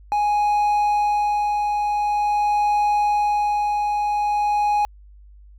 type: tone with tremolo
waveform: triangle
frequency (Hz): 830.6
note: G#5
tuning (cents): 0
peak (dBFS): -14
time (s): 0.12-4.85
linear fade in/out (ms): 0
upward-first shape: sine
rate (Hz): 0.46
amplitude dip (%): 30
effects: added 50 Hz sine -43 dBFS peak until 5.58 s